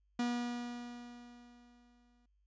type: tone with exponential decay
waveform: 45% pulse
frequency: 241.3 Hz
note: B3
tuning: 40 cents flat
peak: -31 dBFS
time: 0.19-2.26 s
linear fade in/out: 5 ms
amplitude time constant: 450 ms
effects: added 50 Hz sine -70 dBFS peak until 2.46 s + resampled to 16000 Hz